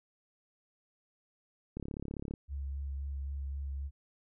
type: click train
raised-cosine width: 3 ms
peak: -26 dBFS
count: 21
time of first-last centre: 1.77-2.338 s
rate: 35.2 Hz
type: tone with vibrato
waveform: sine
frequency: 69.3 Hz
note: C#2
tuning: in tune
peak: -35 dBFS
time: 2.48-3.91 s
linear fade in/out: 50 ms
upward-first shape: sine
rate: 3.8 Hz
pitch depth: 18 cents each way
effects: none